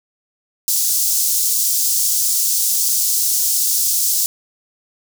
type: high-pass noise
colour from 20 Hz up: pink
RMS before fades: -17 dBFS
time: 0.68-4.26 s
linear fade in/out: 0 ms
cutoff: 5600 Hz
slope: 24 dB/octave
effects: none